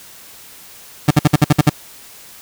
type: tone bursts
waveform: 30% pulse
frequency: 149.1 Hz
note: D3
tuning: 27 cents sharp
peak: -4 dBFS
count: 8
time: 1.08-1.696 s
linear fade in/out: 5 ms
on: 28 ms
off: 56 ms
effects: white hiss -40 dBFS RMS until 2.41 s